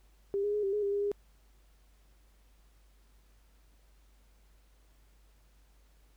sine tone with pitch steps, 398.4 / 412.2 / 418.5 / 391.3 / 417.7 / 400.5 / 405.4 / 407.6 Hz, G4 / G#4 / G#4 / G4 / G#4 / G4 / G#4 / G#4, +28 / -13 / +13 / -3 / +10 / +37 / -42 / -32 cents, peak -28 dBFS, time 0.34-1.116 s, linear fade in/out 0 ms, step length 97 ms, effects added 50 Hz sine -60 dBFS peak until 6.16 s + pink hiss -70 dBFS RMS until 6.16 s

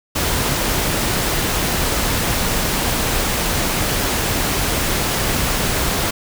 pink noise, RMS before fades -19 dBFS, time 0.15-6.11 s, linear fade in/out 10 ms, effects none

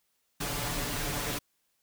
pink noise with comb filter, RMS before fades -33 dBFS, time 0.4-1.39 s, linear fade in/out 10 ms, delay 6.9 ms, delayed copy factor +0.9, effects white hiss -75 dBFS RMS until 1.82 s

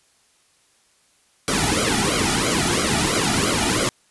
pink noise with flanger, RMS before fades -20 dBFS, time 1.48-3.89 s, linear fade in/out 0 ms, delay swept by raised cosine 1.1 to 1.92 ms, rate 3 Hz, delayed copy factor -0.95, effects white hiss -60 dBFS RMS until 4.1 s + resampled to 24000 Hz

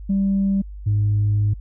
sine tone pair in turn, 196 / 103.83 Hz, G3 / G#2, 0 / 0 cents, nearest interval major seventh, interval 1100 cents, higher first, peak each -15 / -14 dBFS, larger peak second, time 0.09-0.62 / 0.86-1.54 s, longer second, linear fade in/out 10 ms, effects tanh soft clip ceiling -13 dBFS + added 50 Hz sine -32 dBFS peak until 1.6 s

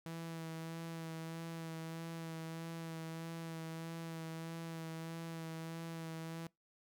sawtooth tone with vibrato, 163.8 Hz, E3, 11 cents flat, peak -39 dBFS, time 0.06-6.47 s, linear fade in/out 0 ms, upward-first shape sine, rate 1.6 Hz, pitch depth 19 cents each way, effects noise-tail reverb RT60 0.2 s tail -24 dB re dry

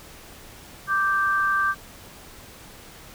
sine tone pair together, 1174.4 / 1568 Hz, D6 / G6, 0 / 0 cents, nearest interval perfect fourth, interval 500 cents, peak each -22 dBFS, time 0.87-1.75 s, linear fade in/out 50 ms, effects pink hiss -45 dBFS RMS until 3.14 s

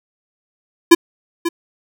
square tone with echo, 338.8 Hz, E4, 48 cents sharp, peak -3 dBFS, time 0.91-0.95 s, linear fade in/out 10 ms, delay 540 ms, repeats 1, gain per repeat -13 dB, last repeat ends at 1.49 s, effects none

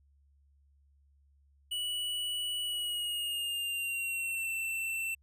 square tone with pitch glide, 2944 to 2684 Hz, F#7 to E7, -9 to +31 cents, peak -33 dBFS, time 1.71-5.15 s, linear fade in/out 10 ms, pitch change -160 cents, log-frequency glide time 2.63-4.52 s, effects added 70 Hz sine -63 dBFS peak until 5.22 s

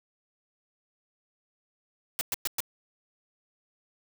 white noise bursts, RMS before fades -29 dBFS, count 4, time 2.19-2.604 s, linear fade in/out 0 ms, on 21 ms, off 110 ms, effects none

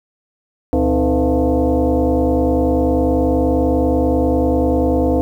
sine tone with frequency modulation, 121.1 Hz, B2, 34 cents flat, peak -12 dBFS, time 0.73-5.21 s, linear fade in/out 0 ms, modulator 192 Hz, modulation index 2.7, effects 8-bit

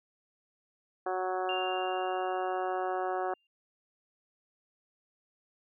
harmonic tone, 185.1 Hz, F#3, 1 cent sharp, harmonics 2 / 3 / 4 / 5 / 6 / 7 / 8 / 9, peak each -35 / -38 / -33 / -44 / -41 / -43 / -46 / -47 dBFS, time 1.06-3.34 s, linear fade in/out 5 ms
sine tone with exponential decay, 2794 Hz, F7, in tune, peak -33 dBFS, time 1.49-3.47 s, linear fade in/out 2 ms, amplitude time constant 430 ms
effects none

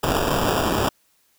white noise with sample-and-hold, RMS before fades -21 dBFS, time 0.03-0.89 s, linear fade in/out 5 ms, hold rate 2100 Hz, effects white hiss -63 dBFS RMS until 1.38 s

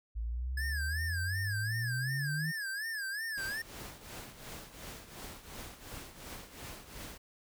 sine exponential sweep, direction up, 54.2 to 161.7 Hz, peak -33 dBFS, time 0.15-2.52 s, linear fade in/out 20 ms
square tone with vibrato, 1685 Hz, G#6, 25 cents sharp, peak -36 dBFS, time 0.57-3.62 s, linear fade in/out 5 ms, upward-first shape sine, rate 2.7 Hz, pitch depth 140 cents each way
pink noise with tremolo, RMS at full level -44 dBFS, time 3.37-7.18 s, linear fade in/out 10 ms, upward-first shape triangle, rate 2.8 Hz, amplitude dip 75%
effects none

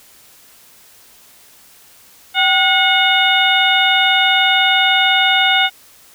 harmonic tone with a mistuned harmonic, 726 Hz, F#5, 33 cents flat, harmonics 1 / 2 / 3 / 4 / 5, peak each -17 / -17 / -17 / -17 / -17 dBFS, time 2.34-5.7 s, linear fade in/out 50 ms, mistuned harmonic 1, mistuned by +94 cents, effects white hiss -46 dBFS RMS until 6.14 s

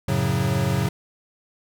square tone cluster, 91 / 109.3 / 136.3 / 182.8 Hz, F#2 / A2 / C#3 / F#3, -28 / -11 / -29 / -21 cents, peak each -30 / -26 / -24 / -27 dBFS, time 0.08-0.89 s, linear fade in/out 5 ms, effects none

